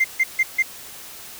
sine tone bursts, 2093 Hz, C7, in tune, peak -12 dBFS, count 4, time 0-0.626 s, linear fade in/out 10 ms, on 44 ms, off 150 ms, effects tanh soft clip ceiling -12 dBFS + white hiss -39 dBFS RMS until 1.39 s

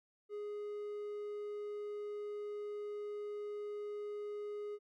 triangle tone, 415.3 Hz, G#4, in tune, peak -38 dBFS, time 0.29-4.79 s, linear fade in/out 50 ms, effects none

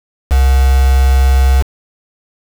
sine tone with quantisation, 66 Hz, C2, 16 cents sharp, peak -6 dBFS, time 0.3-1.63 s, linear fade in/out 20 ms, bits 3, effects none

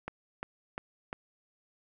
click train, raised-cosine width 0.5 ms, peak -21 dBFS, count 4, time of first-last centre 0.08-1.129 s, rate 2.86 Hz, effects none

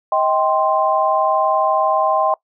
sine chord, C minor, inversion first, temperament equal with one note detuned, 632 / 784 / 1046.5 Hz, Eb5 / G5 / C6, +27 / 0 / 0 cents, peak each -18 dBFS, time 0.12-2.34 s, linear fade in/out 2 ms, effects noise-tail reverb RT60 0.1 s tail -22 dB re dry

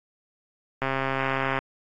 click train, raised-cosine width 0.5 ms, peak -11 dBFS, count 104, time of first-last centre 0.82-1.589 s, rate 134 Hz, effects AAC 48 kbps

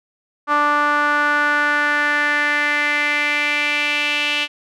sawtooth tone with band-pass filter sweep, 293.7 Hz, D4, in tune, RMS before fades -18 dBFS, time 0.47-4.48 s, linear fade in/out 50 ms, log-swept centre 1200 to 2800 Hz, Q 4.2, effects none

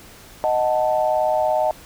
sine chord, D# diminished, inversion none, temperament equal, 622.3 / 740 / 880 Hz, D#5 / F#5 / A5, 0 / 0 / 0 cents, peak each -19 / -22 / -23 dBFS, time 0.44-1.71 s, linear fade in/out 0 ms, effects pink hiss -44 dBFS RMS until 1.85 s

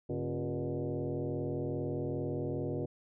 sine tone with frequency modulation, 103.83 Hz, G#2, in tune, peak -32 dBFS, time 0.09-2.86 s, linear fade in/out 10 ms, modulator 125 Hz, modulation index 3.6, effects none

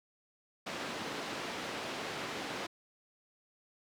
pink band-pass noise, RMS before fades -40 dBFS, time 0.66-2.67 s, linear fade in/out 10 ms, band 240 to 4400 Hz, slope 12 dB/octave, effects none

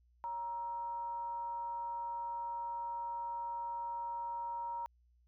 sine tone with frequency modulation, 940 Hz, A#5, 14 cents sharp, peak -37 dBFS, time 0.24-4.86 s, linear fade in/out 0 ms, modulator 382 Hz, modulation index 0.22, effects added 60 Hz sine -66 dBFS peak until 5.27 s

